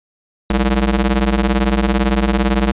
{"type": "ring-modulated tone", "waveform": "sawtooth", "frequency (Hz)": 130, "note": "C3", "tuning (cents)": -11, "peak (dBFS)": -6, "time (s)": [0.5, 2.72], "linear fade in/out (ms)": 5, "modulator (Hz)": 73.9, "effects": ["resampled to 8000 Hz"]}